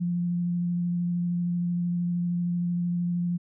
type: tone with vibrato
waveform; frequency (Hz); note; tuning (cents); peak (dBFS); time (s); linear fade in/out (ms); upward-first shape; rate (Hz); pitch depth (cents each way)
sine; 174.61; F3; 0; -24; 0-3.38; 20; square; 13; 9
effects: none